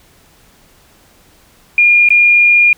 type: tone with dropouts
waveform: sine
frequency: 2418 Hz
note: D7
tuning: 50 cents sharp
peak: -5 dBFS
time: 1.78-2.73 s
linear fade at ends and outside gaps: 2 ms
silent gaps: 2.089-2.104 s
effects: pink hiss -48 dBFS RMS until 2.77 s